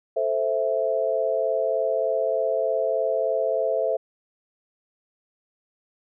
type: chord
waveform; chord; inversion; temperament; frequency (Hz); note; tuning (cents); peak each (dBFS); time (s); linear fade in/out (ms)
sine; A minor; none; equal; 440 / 523.3 / 659.3; A4 / C5 / E5; 0 / 0 / 0; -27 / -25 / -24; 0.16-3.97; 10
effects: none